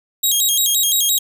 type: tone with vibrato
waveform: 10% pulse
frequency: 3520 Hz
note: A7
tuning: in tune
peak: -7 dBFS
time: 0.23-1.19 s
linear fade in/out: 10 ms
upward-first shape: square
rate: 5.8 Hz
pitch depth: 140 cents each way
effects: none